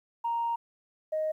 sine tone pair in turn, 932.3 / 623.5 Hz, A#5 / D#5, 0 / +3 cents, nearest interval perfect fifth, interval 697 cents, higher first, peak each -26 dBFS, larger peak neither, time 0.24-0.56 / 1.12-1.32 s, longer first, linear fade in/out 10 ms, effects tanh soft clip ceiling -22 dBFS + 11-bit

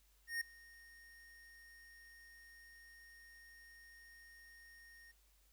square tone with ADSR envelope, 1850 Hz, A#6, 14 cents flat, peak -36 dBFS, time 0.27-5.12 s, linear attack 140 ms, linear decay 6 ms, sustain -23 dB, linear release 13 ms, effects added 50 Hz sine -70 dBFS peak until 5.52 s + white hiss -74 dBFS RMS until 5.52 s

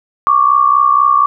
sine tone pair together, 1110 / 1174.1 Hz, C#6 / D6, +2 / -1 cents, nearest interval minor second, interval 97 cents, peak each -10 dBFS, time 0.27-1.26 s, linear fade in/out 0 ms, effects none

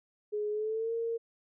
sine tone with pitch glide, 419.5 to 460.1 Hz, G#4 to A#4, +17 to -23 cents, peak -30 dBFS, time 0.32-1.18 s, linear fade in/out 20 ms, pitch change +160 cents, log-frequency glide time 0.51-0.93 s, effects none

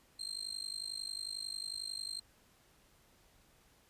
35% pulse tone with amplitude modulation, 4173 Hz, C8, 5 cents flat, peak -34 dBFS, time 0.19-2.2 s, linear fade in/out 10 ms, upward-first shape sine, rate 51.1 Hz, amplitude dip 95%, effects pink hiss -67 dBFS RMS until 3.89 s + resampled to 32000 Hz

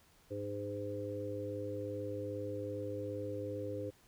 harmonic tone with a mistuned harmonic, 102.5 Hz, G#2, 22 cents flat, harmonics 1 / 3 / 4 / 5, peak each -44 / -44 / -44 / -41 dBFS, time 0.3-3.91 s, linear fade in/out 20 ms, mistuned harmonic 3, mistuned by -22 cents, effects pink hiss -66 dBFS RMS until 4.07 s

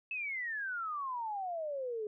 sine exponential sweep, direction down, 2637 to 414.2 Hz, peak -35 dBFS, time 0.11-2.07 s, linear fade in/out 2 ms, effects none

